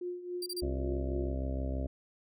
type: tone with tremolo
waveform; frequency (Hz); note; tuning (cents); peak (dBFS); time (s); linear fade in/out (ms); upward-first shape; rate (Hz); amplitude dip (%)
sine; 356.2; F4; +34; -33; 0.01-1.35; 5; triangle; 3.6; 75
type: tone bursts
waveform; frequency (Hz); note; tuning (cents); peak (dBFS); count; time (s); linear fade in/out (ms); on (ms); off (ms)
sawtooth; 4719; D8; +7; -33; 3; 0.42-0.606; 5; 42; 30
type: harmonic tone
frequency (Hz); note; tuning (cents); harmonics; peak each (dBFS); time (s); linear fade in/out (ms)
66.2; C2; +21; 1 / 2 / 3 / 4 / 5 / 6 / 7 / 8 / 9 / 10; -33 / -42 / -48 / -40 / -50 / -48 / -53 / -48 / -44 / -49; 0.62-1.87; 5
effects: none